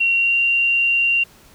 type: tone with pitch glide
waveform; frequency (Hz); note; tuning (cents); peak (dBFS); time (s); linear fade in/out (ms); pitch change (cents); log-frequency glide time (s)
sine; 2743 to 2765; F7 to F7; -32 to -18; -14; 0-1.24; 10; +14; 0.12-0.36
effects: pink hiss -49 dBFS RMS until 1.54 s